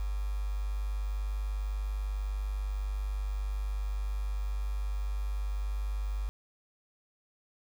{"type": "tone with quantisation", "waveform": "sine", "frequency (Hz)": 50.1, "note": "G1", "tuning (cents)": 38, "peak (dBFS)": -30, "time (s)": [0, 6.29], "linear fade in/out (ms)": 0, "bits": 8, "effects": []}